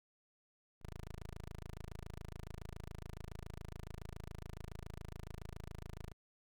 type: tone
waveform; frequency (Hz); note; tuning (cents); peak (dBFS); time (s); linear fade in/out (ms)
10% pulse; 27.14; A0; -23; -38; 0.81-6.13; 20
effects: none